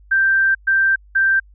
sine tone bursts at uneven times, 1570 Hz, G6, 2 cents sharp, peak -12 dBFS, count 3, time 0.11-0.55 / 0.67-0.96 / 1.15-1.4 s, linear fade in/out 10 ms, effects added 50 Hz sine -44 dBFS peak until 1.54 s

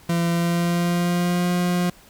40% pulse tone with pitch glide, 170 to 177.42 Hz, F3 to F3, -46 to +28 cents, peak -18 dBFS, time 0.09-1.9 s, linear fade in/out 5 ms, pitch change +74 cents, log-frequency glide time 0.29-1.49 s, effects pink hiss -50 dBFS RMS until 2.09 s

